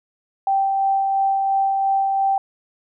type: tone with tremolo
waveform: sine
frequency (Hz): 781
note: G5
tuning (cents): -7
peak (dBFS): -15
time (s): 0.47-2.38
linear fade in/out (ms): 2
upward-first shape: sine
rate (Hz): 2.9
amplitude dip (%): 25
effects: none